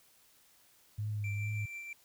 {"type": "tone with vibrato", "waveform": "sine", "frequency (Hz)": 104.3, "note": "G#2", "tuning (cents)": 8, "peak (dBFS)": -33, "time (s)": [0.98, 1.66], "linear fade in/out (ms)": 10, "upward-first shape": "triangle", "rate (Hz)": 2.3, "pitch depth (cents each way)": 45}
{"type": "tone with tremolo", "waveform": "triangle", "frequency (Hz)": 2349, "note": "D7", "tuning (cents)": 0, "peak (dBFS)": -38, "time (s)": [1.24, 1.93], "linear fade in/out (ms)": 2, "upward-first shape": "triangle", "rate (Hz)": 6.2, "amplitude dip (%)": 40}
{"effects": ["white hiss -65 dBFS RMS until 2.04 s"]}